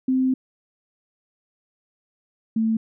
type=tone pair in turn; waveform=sine; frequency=259.7 / 222.7 Hz; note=C4 / A3; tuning=-13 / +21 cents; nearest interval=minor third; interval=266 cents; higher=first; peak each=-17 / -18 dBFS; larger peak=first; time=0.08-0.34 / 2.56-2.77 s; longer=first; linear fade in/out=5 ms; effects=none